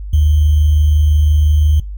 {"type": "tone with sample-and-hold", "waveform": "sine", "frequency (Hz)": 75.8, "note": "D#2", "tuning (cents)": -45, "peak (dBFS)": -8, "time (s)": [0.13, 1.8], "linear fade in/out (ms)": 5, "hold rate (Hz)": 3150, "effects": ["noise-tail reverb RT60 0.2 s tail -20 dB re dry", "added 50 Hz sine -23 dBFS peak until 1.97 s"]}